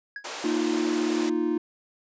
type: tone with exponential decay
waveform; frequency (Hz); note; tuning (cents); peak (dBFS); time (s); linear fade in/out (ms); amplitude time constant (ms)
triangle; 1661.2; G#6; 0; -28; 0.16-0.28; 2; 25
type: high-pass noise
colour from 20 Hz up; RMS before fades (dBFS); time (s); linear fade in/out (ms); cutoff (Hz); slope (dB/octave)
pink; -35; 0.24-1.3; 10; 410; 24
type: chord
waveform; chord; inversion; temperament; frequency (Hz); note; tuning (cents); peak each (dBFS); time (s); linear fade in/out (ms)
triangle; Bb suspended fourth; none; equal; 233.1 / 311.1 / 349.2; Bb3 / Eb4 / F4; 0 / 0 / 0; -29 / -24 / -25; 0.44-1.58; 5
effects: resampled to 16000 Hz